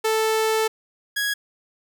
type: tone pair in turn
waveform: sawtooth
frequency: 440 / 1661.2 Hz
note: A4 / G#6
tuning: 0 / 0 cents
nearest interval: octave + major seventh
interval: 2300 cents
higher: second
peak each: -15 / -18 dBFS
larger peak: first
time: 0.04-0.68 / 1.16-1.34 s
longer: first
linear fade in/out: 10 ms
effects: none